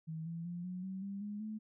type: tone with pitch steps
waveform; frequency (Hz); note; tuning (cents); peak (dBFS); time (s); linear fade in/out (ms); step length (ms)
sine; 160 / 166.99 / 174.28 / 181.89 / 189.83 / 198.12 / 206.8 / 215.8; D#3 / E3 / F3 / F#3 / F#3 / G3 / G#3 / A3; +49 / +23 / -3 / -29 / +45 / +19 / -7 / -33; -39; 0.07-1.59; 20; 190
effects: none